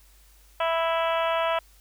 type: harmonic tone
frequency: 329.6 Hz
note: E4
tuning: in tune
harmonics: 2 / 3 / 4 / 5 / 6 / 7 / 8 / 9 / 10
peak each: -25 / -28 / -30 / -37 / -39 / -39 / -36 / -39 / -39 dBFS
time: 0.6-1.59 s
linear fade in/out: 5 ms
effects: added 50 Hz sine -54 dBFS peak until 1.8 s + white hiss -59 dBFS RMS until 1.8 s